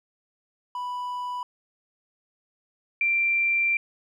triangle / sine tone pair in turn, 987.8 / 2360 Hz, B5 / D7, 0 / +8 cents, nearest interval octave + minor third, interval 1508 cents, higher second, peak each -27 / -20 dBFS, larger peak second, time 0.75-1.43 / 3.01-3.77 s, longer second, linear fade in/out 2 ms, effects none

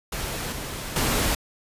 pink noise with level steps, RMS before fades -30 / -33 / -23 dBFS, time 0.12-1.35 s, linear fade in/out 5 ms, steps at 0.52 / 0.96 s, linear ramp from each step 2 ms, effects resampled to 32000 Hz

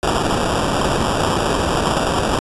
white noise with sample-and-hold, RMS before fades -18 dBFS, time 0.03-2.39 s, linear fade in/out 0 ms, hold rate 2100 Hz, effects resampled to 24000 Hz

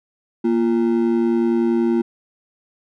triangle ring-modulated tone, 290.3 Hz, D4, 20 cents flat, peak -10 dBFS, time 0.44-2.02 s, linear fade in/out 10 ms, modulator 55.3 Hz, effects none

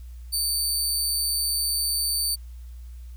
20% pulse tone, 4575 Hz, D8, 46 cents flat, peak -17 dBFS, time 0.32-2.36 s, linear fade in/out 20 ms, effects added 60 Hz sine -37 dBFS peak until 3.16 s + white hiss -61 dBFS RMS until 3.16 s

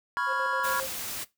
triangle chord, C# dominant seventh, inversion third, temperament equal, 987.8 / 1108.7 / 1396.9 / 1661.2 Hz, B5 / C#6 / E#6 / G#6, 0 / 0 / 0 / 0 cents, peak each -30 dBFS, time 0.17-0.8 s, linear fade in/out 0 ms
triangle tone with tremolo, 530 Hz, C5, 22 cents sharp, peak -31 dBFS, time 0.26-0.89 s, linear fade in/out 50 ms, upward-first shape square, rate 7.4 Hz, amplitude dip 55%
white noise, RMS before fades -35 dBFS, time 0.63-1.25 s, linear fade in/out 20 ms
effects noise-tail reverb RT60 0.2 s tail -19 dB re dry

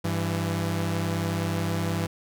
sawtooth tone pair together, 98.84 / 166.9 Hz, G2 / E3, +15 / +22 cents, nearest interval major sixth, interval 907 cents, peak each -24 dBFS, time 0.04-2.07 s, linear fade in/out 10 ms, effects none

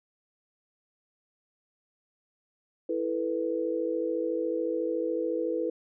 sine chord, E suspended fourth, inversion none, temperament equal, 329.6 / 440 / 493.9 Hz, E4 / A4 / B4, 0 / 0 / 0 cents, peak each -31 / -33 / -30 dBFS, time 2.89-5.7 s, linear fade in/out 5 ms, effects none

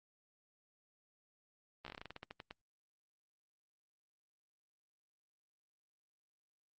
slowing click train, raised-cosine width 0.3 ms, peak -30 dBFS, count 15, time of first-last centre 1.85-2.509 s, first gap 14 ms, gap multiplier 1.17, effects Opus 32 kbps

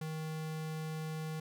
square tone, 157.4 Hz, D#3, 20 cents sharp, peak -38 dBFS, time 0.01-1.4 s, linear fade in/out 5 ms, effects none

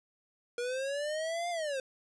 square linear two-way sweep, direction up then down, 475.4 to 706 to 513 Hz, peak -33 dBFS, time 0.58-1.8 s, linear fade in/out 2 ms, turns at 1.5 s, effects resampled to 22050 Hz

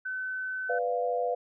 sine tone, 1518 Hz, F#6, 44 cents sharp, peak -31 dBFS, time 0.05-0.79 s, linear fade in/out 10 ms
sine chord, B diminished, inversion none, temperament equal, 493.9 / 587.3 / 698.5 Hz, B4 / D5 / F5, 0 / 0 / 0 cents, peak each -29 / -35 / -30 dBFS, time 0.69-1.35 s, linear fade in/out 10 ms
effects none

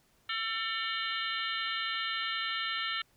harmonic tone with a mistuned harmonic, 448.2 Hz, A4, 32 cents sharp, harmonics 3 / 4 / 5 / 6 / 7 / 8 / 9, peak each -37 / -38 / -39 / -40 / -40 / -41 / -42 dBFS, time 0.29-3.02 s, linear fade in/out 5 ms, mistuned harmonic 6, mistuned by +110 cents, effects pink hiss -68 dBFS RMS until 3.16 s

